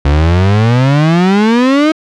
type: exponential sweep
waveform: 35% pulse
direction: up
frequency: 69.3 to 319.5 Hz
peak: -5 dBFS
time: 0.05-1.92 s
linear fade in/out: 5 ms
effects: low-pass 4000 Hz 12 dB/octave